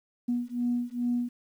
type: beating tone pair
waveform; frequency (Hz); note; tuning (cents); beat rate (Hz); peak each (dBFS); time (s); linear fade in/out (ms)
sine; 241.2 / 243.6; B3 / B3; -41 / -24; 2.4; -29; 0.28-1.29; 10
effects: tanh soft clip ceiling -19 dBFS + 10-bit